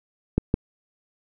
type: clicks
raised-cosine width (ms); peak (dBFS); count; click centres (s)
3; -6; 2; 0.38 / 0.541
effects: none